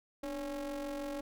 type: ring-modulated tone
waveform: square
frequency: 135.3 Hz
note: C#3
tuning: 42 cents flat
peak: -35 dBFS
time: 0.23-1.21 s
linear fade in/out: 5 ms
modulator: 429 Hz
effects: none